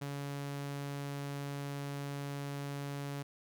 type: tone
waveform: sawtooth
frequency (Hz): 141.5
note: C#3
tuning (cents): +36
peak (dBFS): -34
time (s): 0.01-3.23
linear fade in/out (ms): 10
effects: none